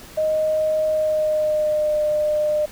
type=tone with pitch glide; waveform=sine; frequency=622.3 to 604.2 Hz; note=D#5 to D5; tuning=0 to +49 cents; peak=-17 dBFS; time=0.17-2.66 s; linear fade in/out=10 ms; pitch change=-51 cents; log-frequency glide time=0.88-1.99 s; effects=pink hiss -42 dBFS RMS until 2.71 s